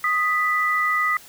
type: tone pair together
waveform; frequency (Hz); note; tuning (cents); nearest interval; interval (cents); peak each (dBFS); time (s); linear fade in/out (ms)
sine; 1244.5 / 1975.5; D#6 / B6; 0 / 0; minor sixth; 800; -21; 0.04-1.17; 2
effects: white hiss -46 dBFS RMS until 1.28 s